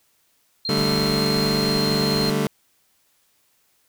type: tone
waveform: sine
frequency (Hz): 4186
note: C8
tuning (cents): 0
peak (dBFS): -24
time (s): 0.65-2.3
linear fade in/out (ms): 2
type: chord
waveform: 25% pulse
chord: D suspended fourth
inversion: none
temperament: just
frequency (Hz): 146.83 / 195.78 / 220.2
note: D3 / G3 / A3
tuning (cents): 0 / -2 / +2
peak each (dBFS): -21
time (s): 0.69-2.47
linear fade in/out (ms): 2
type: noise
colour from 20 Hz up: pink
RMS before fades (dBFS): -34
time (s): 0.77-2.31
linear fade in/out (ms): 5
effects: white hiss -64 dBFS RMS until 3.88 s